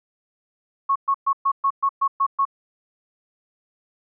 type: tone bursts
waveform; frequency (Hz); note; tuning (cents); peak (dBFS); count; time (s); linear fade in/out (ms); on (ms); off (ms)
sine; 1100; C#6; -14; -16; 9; 0.89-2.453; 10; 67; 120
effects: none